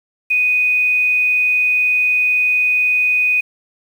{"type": "tone with quantisation", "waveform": "sine", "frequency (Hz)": 2489, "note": "D#7", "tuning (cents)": 0, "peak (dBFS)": -12, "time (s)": [0.3, 3.41], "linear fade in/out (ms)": 10, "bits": 7, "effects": []}